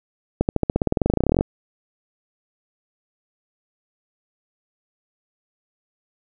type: accelerating click train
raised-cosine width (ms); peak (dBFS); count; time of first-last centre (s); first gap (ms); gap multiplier
2; -4; 24; 0.41-1.409; 79; 0.94
effects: none